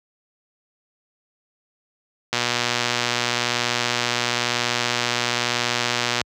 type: click train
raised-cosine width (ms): 0.2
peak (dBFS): -3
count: 471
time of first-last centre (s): 2.33-6.214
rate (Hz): 121
effects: high-pass 60 Hz 12 dB/octave